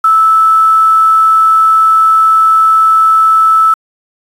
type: tone with quantisation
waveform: sine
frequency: 1311 Hz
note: E6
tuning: 10 cents flat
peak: -4 dBFS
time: 0.04-3.74 s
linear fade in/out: 5 ms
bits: 5
effects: resampled to 32000 Hz